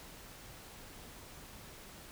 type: silence
effects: pink hiss -52 dBFS RMS until 2.11 s